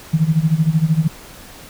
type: tone with tremolo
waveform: sine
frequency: 159.1 Hz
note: D#3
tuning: 39 cents sharp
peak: -9 dBFS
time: 0.13-1.08 s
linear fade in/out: 10 ms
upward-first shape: sine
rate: 13 Hz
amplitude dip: 85%
effects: pink hiss -39 dBFS RMS until 1.69 s